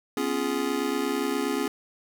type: chord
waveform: square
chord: C# dominant seventh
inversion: third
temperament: just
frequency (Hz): 249.5 / 277.2 / 346.5 / 415.8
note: B3 / C#4 / E#4 / G#4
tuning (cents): +18 / 0 / -14 / +2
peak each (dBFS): -33 / -30 / -33 / -31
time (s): 0.17-1.68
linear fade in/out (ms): 2
effects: none